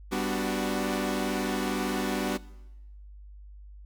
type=chord; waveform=sawtooth; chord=G major seventh; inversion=none; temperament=equal with one note detuned; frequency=196 / 248.9 / 293.7 / 370 Hz; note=G3 / B3 / D4 / F#4; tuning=0 / +14 / 0 / 0 cents; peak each=-29 dBFS; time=0.11-2.38 s; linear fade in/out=20 ms; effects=noise-tail reverb RT60 1.0 s tail -20 dB re dry + added 50 Hz sine -44 dBFS peak until 3.85 s